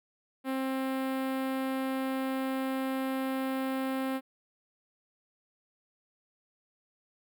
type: tone with notch filter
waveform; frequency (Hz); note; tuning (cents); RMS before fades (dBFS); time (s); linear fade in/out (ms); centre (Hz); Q
sawtooth; 264.7; C4; +20; -32; 0.44-4.21; 50; 6100; 0.53
effects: none